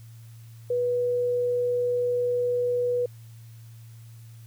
sine tone, 489.2 Hz, B4, 16 cents flat, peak -22 dBFS, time 0.7-3.06 s, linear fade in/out 5 ms, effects added 114 Hz sine -43 dBFS peak until 4.46 s + white hiss -59 dBFS RMS until 4.46 s

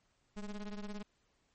square ring-modulated tone, 104.9 Hz, G#2, 18 cents sharp, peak -38 dBFS, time 0.36-1.03 s, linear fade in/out 10 ms, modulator 96.2 Hz, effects pink hiss -75 dBFS RMS until 1.54 s + MP3 32 kbps

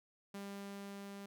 sawtooth tone with level ramp, 199.3 Hz, G3, 29 cents sharp, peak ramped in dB -40 to -43 dBFS, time 0.34-1.26 s, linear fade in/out 5 ms, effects none

